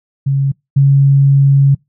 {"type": "tone pair in turn", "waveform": "sine", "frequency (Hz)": [137.6, 138.56], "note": ["C#3", "C#3"], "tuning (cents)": [-12, 0], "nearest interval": "unison", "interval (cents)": 12, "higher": "second", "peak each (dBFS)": [-10, -5], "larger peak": "second", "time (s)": [[0.26, 0.52], [0.76, 1.75]], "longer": "second", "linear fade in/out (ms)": 10, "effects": ["noise-tail reverb RT60 0.2 s tail -26 dB re dry"]}